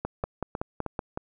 two click trains, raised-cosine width 1 ms, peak -15 / -17 dBFS, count 6 / 4, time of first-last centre 0.05-0.992 / 0.24-1.175 s, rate 5.31 / 3.21 Hz, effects none

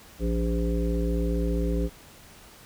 harmonic tone with a mistuned harmonic, 57.6 Hz, A#1, 20 cents flat, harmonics 1 / 3 / 5 / 7 / 9, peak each -25 / -30 / -32 / -33 / -35 dBFS, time 0.19-1.9 s, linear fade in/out 50 ms, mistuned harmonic 9, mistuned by -24 cents, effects pink hiss -50 dBFS RMS until 2.65 s

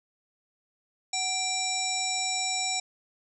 harmonic tone with a mistuned harmonic, 784 Hz, G5, in tune, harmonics 1 / 3 / 5 / 7 / 9 / 10, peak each -34 / -34 / -34 / -34 / -34 / -34 dBFS, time 1.13-2.8 s, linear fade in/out 5 ms, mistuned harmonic 1, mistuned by -75 cents, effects none

